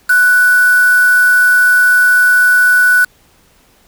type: tone with quantisation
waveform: sine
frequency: 1484 Hz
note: F#6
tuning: 5 cents sharp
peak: -6 dBFS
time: 0.09-3.05 s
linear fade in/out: 10 ms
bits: 3
effects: pink hiss -50 dBFS RMS until 3.87 s